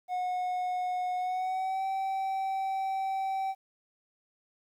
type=tone with pitch glide; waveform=triangle; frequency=728 to 771.3 Hz; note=F#5 to G5; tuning=-28 to -28 cents; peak=-27 dBFS; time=0.08-3.55 s; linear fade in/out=50 ms; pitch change=+100 cents; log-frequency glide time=1.17-1.85 s; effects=11-bit